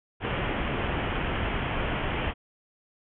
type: low-pass noise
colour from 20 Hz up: pink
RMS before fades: -29 dBFS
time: 0.2-2.34 s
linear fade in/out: 50 ms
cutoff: 3200 Hz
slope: 96 dB/octave
effects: none